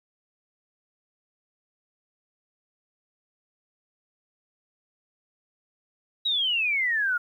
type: exponential sweep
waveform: sine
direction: down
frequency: 3900 to 1396.9 Hz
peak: -22 dBFS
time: 6.25-7.18 s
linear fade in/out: 10 ms
effects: 10-bit